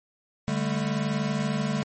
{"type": "chord", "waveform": "square", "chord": "D suspended fourth", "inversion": "none", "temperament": "equal with one note detuned", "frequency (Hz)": [146.83, 199.54, 220], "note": ["D3", "G3", "A3"], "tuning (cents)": [0, 31, 0], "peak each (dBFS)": -30, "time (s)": [0.48, 1.83], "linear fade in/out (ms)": 0, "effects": ["MP3 32 kbps"]}